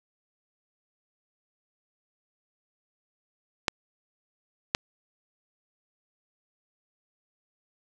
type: clicks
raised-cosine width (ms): 0.2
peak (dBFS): -5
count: 2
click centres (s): 3.682 / 4.749
effects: none